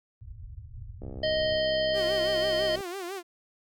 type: low-pass noise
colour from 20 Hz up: white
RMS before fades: -42 dBFS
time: 0.21-1.58 s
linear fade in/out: 0 ms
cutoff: 120 Hz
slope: 96 dB/octave
type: click train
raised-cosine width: 2 ms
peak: -28 dBFS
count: 118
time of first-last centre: 1.02-2.806 s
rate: 65.5 Hz
type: harmonic tone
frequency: 624 Hz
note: D#5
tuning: 5 cents sharp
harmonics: 1 / 3 / 5 / 7 / 8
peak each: -25 / -35 / -33 / -37 / -39 dBFS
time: 1.23-2.76 s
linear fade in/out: 5 ms
type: tone with vibrato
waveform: sawtooth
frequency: 370 Hz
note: F#4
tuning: in tune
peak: -30 dBFS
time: 1.93-3.23 s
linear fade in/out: 50 ms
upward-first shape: sine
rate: 6 Hz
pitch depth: 130 cents each way
effects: none